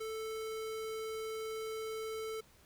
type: tone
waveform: square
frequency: 440.4 Hz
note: A4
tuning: 2 cents sharp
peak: -39 dBFS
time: 0-2.41 s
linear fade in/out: 10 ms
effects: added 67 Hz sine -70 dBFS peak until 2.65 s + pink hiss -64 dBFS RMS until 2.65 s